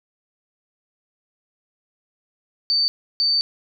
sine tone bursts at uneven times, 4574 Hz, D8, 47 cents flat, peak -16 dBFS, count 2, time 2.7-2.88 / 3.2-3.41 s, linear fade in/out 0 ms, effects none

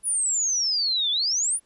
sine exponential two-way sweep, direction down then up, 10070 to 3400 to 10070 Hz, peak -21 dBFS, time 0.03-1.6 s, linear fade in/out 50 ms, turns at 1.11 s, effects pink hiss -66 dBFS RMS until 1.65 s + resampled to 24000 Hz

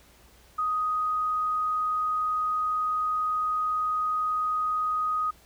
sine tone, 1249 Hz, D#6, 6 cents sharp, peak -24 dBFS, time 0.58-5.31 s, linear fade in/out 10 ms, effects added 60 Hz sine -58 dBFS peak until 5.45 s + pink hiss -57 dBFS RMS until 5.45 s

